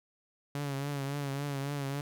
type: tone with vibrato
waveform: sawtooth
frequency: 140.7 Hz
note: C#3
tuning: 26 cents sharp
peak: -29 dBFS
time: 0.55-2.01 s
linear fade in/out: 2 ms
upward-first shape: triangle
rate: 3.6 Hz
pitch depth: 61 cents each way
effects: none